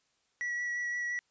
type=tone with vibrato; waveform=triangle; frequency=1936 Hz; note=B6; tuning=35 cents flat; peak=-30 dBFS; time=0.41-1.19 s; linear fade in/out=0 ms; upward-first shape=sine; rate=5.8 Hz; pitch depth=12 cents each way; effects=white hiss -74 dBFS RMS until 1.3 s + resampled to 16000 Hz